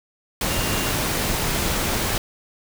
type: tone in noise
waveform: sine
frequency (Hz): 2794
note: F7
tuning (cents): 0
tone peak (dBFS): -33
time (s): 0.5-0.91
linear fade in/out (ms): 2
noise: pink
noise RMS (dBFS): -23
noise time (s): 0.41-2.18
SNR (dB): -13
effects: none